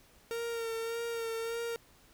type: tone with vibrato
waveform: 45% pulse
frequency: 460 Hz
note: A#4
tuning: 23 cents flat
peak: -34 dBFS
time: 0.31-1.76 s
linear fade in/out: 0 ms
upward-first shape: sine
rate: 1.7 Hz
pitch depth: 27 cents each way
effects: pink hiss -62 dBFS RMS until 2.13 s